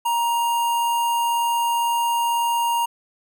square tone with notch filter, 939 Hz, A#5, 12 cents sharp, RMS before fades -21 dBFS, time 0.05-2.86 s, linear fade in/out 10 ms, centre 4500 Hz, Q 1.5, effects none

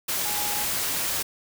sine tone in noise, 830.6 Hz, G#5, in tune, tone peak -34 dBFS, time 0.25-0.65 s, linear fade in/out 10 ms, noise white, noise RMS -27 dBFS, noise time 0.08-1.23 s, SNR -10 dB, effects none

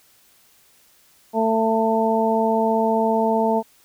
harmonic tone, 223.1 Hz, A3, 24 cents sharp, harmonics 1 / 2 / 3 / 4, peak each -22 / -22 / -22 / -22 dBFS, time 1.33-3.63 s, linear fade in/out 50 ms, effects white hiss -56 dBFS RMS until 3.84 s

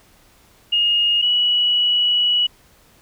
sine tone pair in turn, 2854 / 2933 Hz, F7 / F#7, +37 / -16 cents, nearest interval unison, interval 47 cents, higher second, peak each -14 dBFS, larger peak neither, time 0.72-1.22 / 1.22-2.47 s, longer second, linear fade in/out 10 ms, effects pink hiss -53 dBFS RMS until 3.01 s

